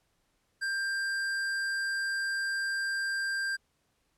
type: tone with hard clipping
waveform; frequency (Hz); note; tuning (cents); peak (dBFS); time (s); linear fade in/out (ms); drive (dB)
triangle; 1587; G6; +21; -31; 0.61-3.57; 20; 15
effects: pink hiss -74 dBFS RMS until 4.17 s + low-pass 12000 Hz 12 dB/octave